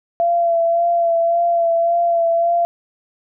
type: tone with vibrato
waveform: sine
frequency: 679 Hz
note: F5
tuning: 49 cents flat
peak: -13 dBFS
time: 0.2-2.65 s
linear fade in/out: 0 ms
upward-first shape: sine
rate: 1.8 Hz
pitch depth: 24 cents each way
effects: none